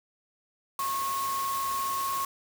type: tone in noise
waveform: sine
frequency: 1091 Hz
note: C#6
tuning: 28 cents flat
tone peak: -28 dBFS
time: 0.79-2.25 s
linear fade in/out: 2 ms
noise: white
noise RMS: -37 dBFS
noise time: 0.79-2.25 s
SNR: +6 dB
effects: none